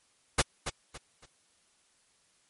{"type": "noise with echo", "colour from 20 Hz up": "pink", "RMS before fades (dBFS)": -23, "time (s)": [0.38, 0.42], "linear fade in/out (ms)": 10, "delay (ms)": 280, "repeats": 3, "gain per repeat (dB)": -10, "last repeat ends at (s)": 1.26, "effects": ["white hiss -68 dBFS RMS until 2.49 s", "MP3 48 kbps"]}